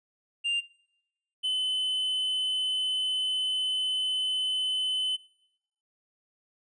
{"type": "tone pair in turn", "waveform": "triangle", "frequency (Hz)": [2794, 3032], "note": ["F7", "F#7"], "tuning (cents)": [0, 42], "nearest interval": "minor second", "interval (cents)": 142, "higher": "second", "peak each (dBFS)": -24, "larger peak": "neither", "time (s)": [[0.44, 0.61], [1.43, 5.17]], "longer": "second", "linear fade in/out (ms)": 20, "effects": ["noise-tail reverb RT60 0.8 s tail -21 dB re dry", "resampled to 22050 Hz"]}